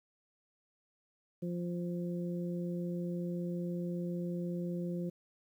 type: harmonic tone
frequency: 174.61 Hz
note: F3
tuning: in tune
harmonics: 1 / 2 / 3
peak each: -35 / -41 / -45 dBFS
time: 1.42-5.1 s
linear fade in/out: 10 ms
effects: 11-bit